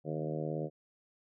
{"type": "harmonic tone with a mistuned harmonic", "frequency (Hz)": 77.78, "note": "D#2", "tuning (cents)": 0, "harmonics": [2, 3, 4, 5, 6, 7, 8, 9], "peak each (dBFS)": [-37, -45, -42, -42, -42, -41, -46, -49], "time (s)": [0.04, 0.7], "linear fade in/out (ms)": 50, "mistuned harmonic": 2, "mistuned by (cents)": -28, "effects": []}